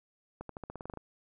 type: accelerating click train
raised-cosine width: 1 ms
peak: -27 dBFS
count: 11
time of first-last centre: 0.41-0.973 s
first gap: 83 ms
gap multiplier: 0.91
effects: none